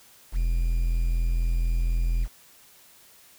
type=tone with quantisation; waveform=triangle; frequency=42.07 Hz; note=E1; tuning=36 cents sharp; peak=-19 dBFS; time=0.32-2.28 s; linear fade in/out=50 ms; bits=8; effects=white hiss -54 dBFS RMS until 3.38 s